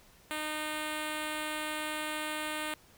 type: tone with notch filter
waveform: 5% pulse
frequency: 306.5 Hz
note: D#4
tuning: 26 cents flat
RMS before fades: -36 dBFS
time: 0.31-2.74 s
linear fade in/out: 0 ms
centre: 5100 Hz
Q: 1.9
effects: pink hiss -60 dBFS RMS until 2.97 s